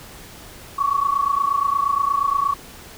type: tone pair together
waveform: sine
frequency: 1108.7 / 1137.2 Hz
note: C#6 / C#6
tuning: 0 / +44 cents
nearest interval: unison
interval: 44 cents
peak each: -20 dBFS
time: 0.78-2.54 s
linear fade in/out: 10 ms
effects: pink hiss -41 dBFS RMS until 2.97 s